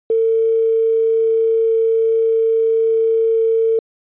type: tone with quantisation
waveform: sine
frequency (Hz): 450.3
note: A4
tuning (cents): +40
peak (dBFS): -12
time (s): 0.1-3.79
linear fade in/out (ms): 2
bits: 7
effects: resampled to 8000 Hz